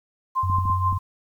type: tone with tremolo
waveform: sine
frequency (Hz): 1046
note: C6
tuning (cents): -1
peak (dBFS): -18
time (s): 0.35-0.99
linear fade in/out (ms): 20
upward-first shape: triangle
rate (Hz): 6.2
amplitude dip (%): 80
type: tone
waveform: sine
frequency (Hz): 91.8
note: F#2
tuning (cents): -13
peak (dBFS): -22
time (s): 0.43-0.98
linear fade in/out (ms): 5
type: clicks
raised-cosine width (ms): 5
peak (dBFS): -20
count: 5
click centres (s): 0.499 / 0.585 / 0.655 / 0.699 / 0.927
effects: 9-bit